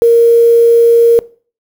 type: tone with quantisation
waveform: sine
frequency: 466.2 Hz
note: A#4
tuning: in tune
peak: -3 dBFS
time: 0.02-1.19 s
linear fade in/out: 0 ms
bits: 5
effects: noise-tail reverb RT60 0.4 s tail -21 dB re dry